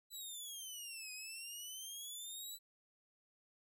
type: exponential two-way sweep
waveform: 15% pulse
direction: down then up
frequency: 3994 to 2494 to 3994 Hz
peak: -39 dBFS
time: 0.1-2.59 s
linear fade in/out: 50 ms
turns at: 1.12 s
effects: none